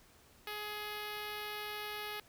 5% pulse tone with notch filter, 419.7 Hz, G#4, 18 cents sharp, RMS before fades -42 dBFS, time 0.47-2.2 s, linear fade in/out 2 ms, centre 6900 Hz, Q 0.82, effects pink hiss -63 dBFS RMS until 2.28 s

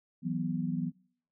sine chord, E suspended second, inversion none, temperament equal with one note detuned, 163.86 / 185 / 246.9 Hz, E3 / F#3 / B3, -10 / 0 / 0 cents, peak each -34 dBFS, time 0.22-0.92 s, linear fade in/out 50 ms, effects noise-tail reverb RT60 0.6 s tail -25 dB re dry

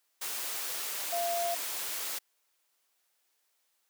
sine tone in noise, 689 Hz, F5, 24 cents flat, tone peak -29 dBFS, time 1.12-1.55 s, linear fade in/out 10 ms, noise white, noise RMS -36 dBFS, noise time 0.21-2.19 s, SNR +4 dB, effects white hiss -75 dBFS RMS until 3.89 s + high-pass 400 Hz 12 dB/octave

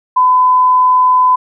sine tone, 1009 Hz, B5, 37 cents sharp, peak -6 dBFS, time 0.16-1.36 s, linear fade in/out 10 ms, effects none

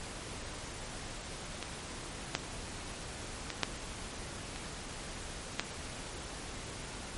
clicks, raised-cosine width 0.2 ms, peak -19 / -11 / -18 / -9 / -23 / -11 dBFS, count 6, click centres 1.627 / 2.351 / 3.503 / 3.633 / 4.56 / 5.596 s, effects pink hiss -43 dBFS RMS until 7.17 s + MP3 48 kbps

